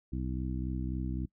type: harmonic tone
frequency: 63.7 Hz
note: C2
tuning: 46 cents flat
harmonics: 1 / 2 / 3 / 4 / 5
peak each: -35 / -38 / -40 / -41 / -42 dBFS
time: 0.12-1.26 s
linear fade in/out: 10 ms
effects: noise-tail reverb RT60 0.1 s tail -22 dB re dry